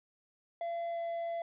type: tone with pitch glide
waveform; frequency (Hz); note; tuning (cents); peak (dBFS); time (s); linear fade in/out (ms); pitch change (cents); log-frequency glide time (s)
triangle; 680 to 676.1; F5 to E5; -46 to +44; -32; 0.61-1.42; 2; -10; 0.91-0.98
effects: resampled to 8000 Hz + 12-bit